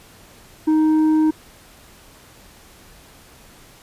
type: tone with tanh clipping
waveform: sine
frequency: 311.9 Hz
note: D#4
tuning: 4 cents sharp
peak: -14 dBFS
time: 0.67-1.31 s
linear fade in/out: 10 ms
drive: 5 dB
effects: pink hiss -47 dBFS RMS until 3.82 s + resampled to 32000 Hz